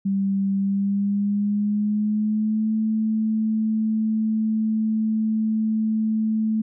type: tone with pitch glide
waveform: sine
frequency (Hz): 196 to 218.7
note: G3 to A3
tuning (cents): 0 to -10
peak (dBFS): -19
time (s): 0.05-6.62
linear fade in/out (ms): 10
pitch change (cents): +190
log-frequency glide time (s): 0.57-2.73
effects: none